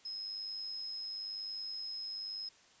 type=tone with amplitude modulation; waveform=sine; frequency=5130 Hz; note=E8; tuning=48 cents flat; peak=-37 dBFS; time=0.05-2.49 s; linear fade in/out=5 ms; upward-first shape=sine; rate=101 Hz; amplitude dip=45%; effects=white hiss -63 dBFS RMS until 2.8 s + resampled to 16000 Hz